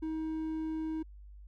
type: tone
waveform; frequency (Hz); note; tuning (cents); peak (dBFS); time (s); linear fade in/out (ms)
triangle; 316.6; D#4; +30; -31; 0.02-1.03; 10
effects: added 50 Hz sine -48 dBFS peak until 1.47 s